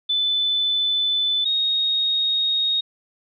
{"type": "tone pair in turn", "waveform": "sine", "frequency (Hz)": [3507, 3737], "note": ["A7", "A#7"], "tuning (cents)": [-6, 4], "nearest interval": "minor second", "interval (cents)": 110, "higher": "second", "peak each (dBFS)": -18, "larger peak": "neither", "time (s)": [[0.09, 1.45], [1.45, 2.81]], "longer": "neither", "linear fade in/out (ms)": 10, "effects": []}